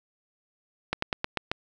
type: slowing click train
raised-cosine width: 0.3 ms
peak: -10 dBFS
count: 6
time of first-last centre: 0.93-1.515 s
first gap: 94 ms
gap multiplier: 1.11
effects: none